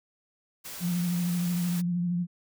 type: noise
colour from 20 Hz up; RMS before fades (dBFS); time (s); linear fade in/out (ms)
white; -40; 0.64-1.82; 20
type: tone with vibrato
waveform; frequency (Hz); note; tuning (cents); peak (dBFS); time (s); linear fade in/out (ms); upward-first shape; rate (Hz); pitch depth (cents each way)
sine; 175.3; F3; +7; -25; 0.8-2.27; 50; triangle; 13; 41
effects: none